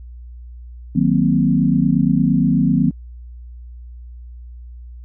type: chord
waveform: sine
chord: C half-diminished seventh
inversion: first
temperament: equal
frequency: 155.56 / 185 / 233.1 / 261.6 Hz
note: Eb3 / Gb3 / Bb3 / C4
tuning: 0 / 0 / 0 / 0 cents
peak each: -18 dBFS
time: 0.95-2.91 s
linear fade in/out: 10 ms
effects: added 60 Hz sine -33 dBFS peak until 5.04 s